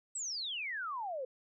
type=exponential sweep; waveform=sine; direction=down; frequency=8200 to 493.9 Hz; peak=-36 dBFS; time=0.15-1.25 s; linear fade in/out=5 ms; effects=none